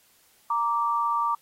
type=tone pair together; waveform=sine; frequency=932.3 / 1169.4 Hz; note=A#5 / D6; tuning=0 / -8 cents; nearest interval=major third; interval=392 cents; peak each=-26 / -24 dBFS; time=0.5-1.35 s; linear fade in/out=5 ms; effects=white hiss -61 dBFS RMS until 1.41 s + AAC 48 kbps